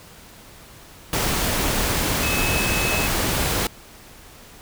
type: tone in noise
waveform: sine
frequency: 2582 Hz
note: E7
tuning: 37 cents flat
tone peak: -25 dBFS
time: 2.23-3.07 s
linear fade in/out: 2 ms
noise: pink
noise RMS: -22 dBFS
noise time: 1.13-3.67 s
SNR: -6 dB
effects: pink hiss -45 dBFS RMS until 4.61 s